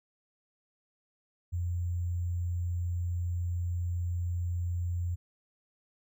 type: tone with sample-and-hold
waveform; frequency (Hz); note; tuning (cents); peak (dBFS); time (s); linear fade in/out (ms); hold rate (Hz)
sine; 87.3; F2; 0; -29; 1.52-5.16; 20; 7350
effects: none